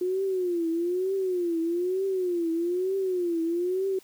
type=tone with vibrato; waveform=sine; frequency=357.1 Hz; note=F4; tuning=39 cents sharp; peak=-24 dBFS; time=0.01-3.99 s; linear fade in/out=5 ms; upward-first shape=triangle; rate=1.1 Hz; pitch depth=160 cents each way; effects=white hiss -56 dBFS RMS until 4.03 s